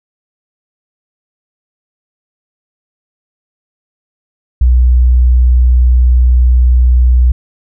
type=tone; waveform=sine; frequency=61.74 Hz; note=B1; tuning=in tune; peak=-4 dBFS; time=4.61-7.32 s; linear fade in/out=5 ms; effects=none